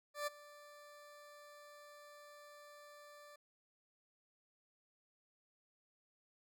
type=tone with ADSR envelope; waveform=20% pulse; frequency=587.3 Hz; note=D5; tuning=in tune; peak=-31 dBFS; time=0.14-3.36 s; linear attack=130 ms; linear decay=17 ms; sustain=-20 dB; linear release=5 ms; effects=none